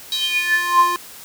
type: tone with high-pass filter sweep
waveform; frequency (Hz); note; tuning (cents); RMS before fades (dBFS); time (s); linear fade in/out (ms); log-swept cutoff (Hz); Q
square; 350.3; F4; +5; -18; 0.12-0.96; 0; 4000 to 750; 9
effects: white hiss -39 dBFS RMS until 1.24 s